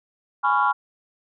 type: chord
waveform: sine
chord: C# dominant seventh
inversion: second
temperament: just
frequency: 831.5 / 997.9 / 1108.7 / 1385.9 Hz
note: G#5 / B5 / C#6 / E#6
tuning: +2 / +18 / 0 / -14 cents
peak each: -22 dBFS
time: 0.43-0.73 s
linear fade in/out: 20 ms
effects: tanh soft clip ceiling -8 dBFS